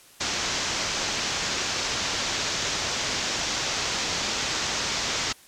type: low-pass noise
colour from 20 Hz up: white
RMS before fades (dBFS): -28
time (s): 0.2-5.33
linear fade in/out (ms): 10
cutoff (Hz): 6800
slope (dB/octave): 48
effects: white hiss -52 dBFS RMS until 5.47 s + low-pass 12000 Hz 12 dB/octave